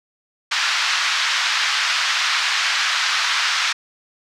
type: band-pass noise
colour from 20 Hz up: pink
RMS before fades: -20 dBFS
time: 0.51-3.73 s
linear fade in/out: 10 ms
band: 1200 to 5500 Hz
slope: 24 dB/octave
effects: none